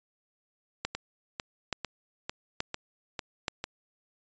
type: two click trains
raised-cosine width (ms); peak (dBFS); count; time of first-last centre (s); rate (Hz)
0.2; -16 / -12; 7 / 4; 0.95-3.641 / 0.85-3.482; 2.23 / 1.14
effects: resampled to 16000 Hz